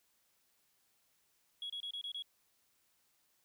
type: tone bursts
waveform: sine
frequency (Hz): 3333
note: G#7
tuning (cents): +5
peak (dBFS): -38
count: 6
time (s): 1.62-2.223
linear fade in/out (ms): 2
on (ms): 78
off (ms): 27
effects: tanh soft clip ceiling -36 dBFS + white hiss -75 dBFS RMS until 3.44 s